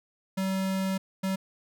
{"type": "tone bursts at uneven times", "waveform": "square", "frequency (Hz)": 191, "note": "G3", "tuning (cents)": -45, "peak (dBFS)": -27, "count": 2, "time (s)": [[0.37, 0.98], [1.23, 1.36]], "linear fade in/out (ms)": 10, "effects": []}